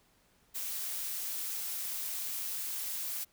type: noise with amplitude modulation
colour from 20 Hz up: blue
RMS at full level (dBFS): -36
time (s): 0.54-3.25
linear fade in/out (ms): 20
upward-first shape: sine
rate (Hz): 191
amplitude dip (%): 25
effects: pink hiss -68 dBFS RMS until 3.32 s